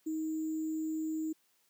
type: tone with sample-and-hold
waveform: sine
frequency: 315 Hz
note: D#4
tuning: 21 cents sharp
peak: -32 dBFS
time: 0.06-1.33 s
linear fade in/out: 10 ms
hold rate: 7350 Hz
effects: white hiss -72 dBFS RMS until 1.69 s + high-pass 150 Hz 12 dB/octave